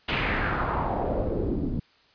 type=noise with low-pass filter sweep; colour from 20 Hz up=pink; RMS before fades=-27 dBFS; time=0.08-1.8 s; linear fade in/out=10 ms; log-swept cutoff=2900 to 230 Hz; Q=2.7; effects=white hiss -60 dBFS RMS until 2.14 s + resampled to 11025 Hz

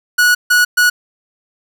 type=tone bursts at uneven times; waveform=45% pulse; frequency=1464 Hz; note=F#6; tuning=19 cents flat; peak=-8 dBFS; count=3; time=0.18-0.35 / 0.5-0.65 / 0.77-0.9 s; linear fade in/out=10 ms; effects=none

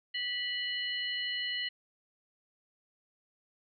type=tone cluster; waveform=sine; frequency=1960 / 2954 / 4174 Hz; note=B6 / F#7 / C8; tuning=-14 / -3 / -5 cents; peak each=-36 / -35 / -40 dBFS; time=0.14-1.69 s; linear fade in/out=10 ms; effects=none

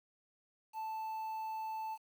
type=tone with quantisation; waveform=triangle; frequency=880 Hz; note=A5; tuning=in tune; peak=-36 dBFS; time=0.73-1.98 s; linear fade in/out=50 ms; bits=10; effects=none

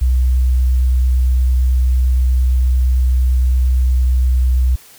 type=tone with vibrato; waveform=sine; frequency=63.2 Hz; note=B1; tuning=41 cents sharp; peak=-10 dBFS; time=0.01-4.76 s; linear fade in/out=10 ms; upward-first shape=sine; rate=8.8 Hz; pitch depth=9 cents each way; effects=white hiss -43 dBFS RMS until 4.98 s

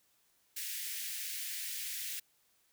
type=high-pass noise; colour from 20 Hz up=white; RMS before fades=-40 dBFS; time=0.56-2.2 s; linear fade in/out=10 ms; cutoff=1700 Hz; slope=48 dB/octave; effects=white hiss -72 dBFS RMS until 2.72 s

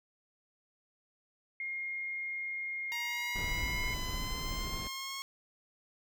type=tone; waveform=sine; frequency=2134 Hz; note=C7; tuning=34 cents sharp; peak=-35 dBFS; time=1.6-3.94 s; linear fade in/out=2 ms
type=exponential sweep; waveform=10% pulse; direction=up; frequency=940 to 1091 Hz; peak=-30 dBFS; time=2.92-5.22 s; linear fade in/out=0 ms
type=noise; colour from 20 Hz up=brown; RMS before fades=-38 dBFS; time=3.35-4.88 s; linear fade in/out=10 ms
effects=none

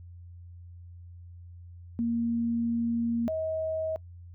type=tone pair in turn; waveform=sine; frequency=233.1 / 636.1 Hz; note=A#3 / D#5; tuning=0 / +38 cents; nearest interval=octave + perfect fourth; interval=1738 cents; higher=second; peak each=-25 / -28 dBFS; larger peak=first; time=1.99-3.28 / 3.28-3.96 s; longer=first; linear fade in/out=0 ms; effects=noise-tail reverb RT60 0.1 s tail -23 dB re dry + added 87 Hz sine -44 dBFS peak until 4.34 s

